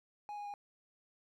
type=tone with pitch steps; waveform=triangle; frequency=830.6 / 823.4 / 816.3 Hz; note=G#5 / G#5 / G#5; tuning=0 / -15 / -30 cents; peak=-39 dBFS; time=0.29-0.539 s; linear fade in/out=0 ms; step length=83 ms; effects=none